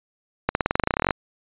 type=accelerating click train; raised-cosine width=0.5 ms; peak=-4 dBFS; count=18; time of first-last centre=0.49-1.108 s; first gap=61 ms; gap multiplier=0.93; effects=resampled to 8000 Hz